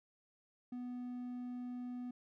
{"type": "tone", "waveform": "triangle", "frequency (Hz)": 246.9, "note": "B3", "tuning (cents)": 0, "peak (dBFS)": -39, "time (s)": [0.72, 2.11], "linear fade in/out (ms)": 5, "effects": []}